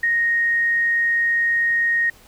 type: tone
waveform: sine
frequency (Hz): 1864.7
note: A#6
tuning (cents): 0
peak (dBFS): -16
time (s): 0.03-2.1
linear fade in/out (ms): 5
effects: pink hiss -50 dBFS RMS until 2.27 s